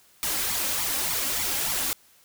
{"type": "noise with flanger", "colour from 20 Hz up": "white", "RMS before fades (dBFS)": -27, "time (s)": [0.23, 1.93], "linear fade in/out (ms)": 0, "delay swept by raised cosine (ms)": [0.88, 3.78], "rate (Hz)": 3.4, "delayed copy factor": 0.7, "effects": ["white hiss -58 dBFS RMS until 2.24 s"]}